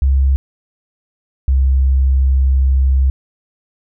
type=tone pair in turn; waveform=sine; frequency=67.4 / 66.36 Hz; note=C#2 / C2; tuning=-48 / +25 cents; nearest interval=unison; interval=27 cents; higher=first; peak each=-9 dBFS; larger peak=neither; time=0.02-0.36 / 1.48-3.1 s; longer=second; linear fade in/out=0 ms; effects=none